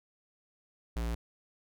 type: tone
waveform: square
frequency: 57.6 Hz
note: A#1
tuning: 20 cents flat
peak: -32 dBFS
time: 0.96-1.15 s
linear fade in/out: 5 ms
effects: none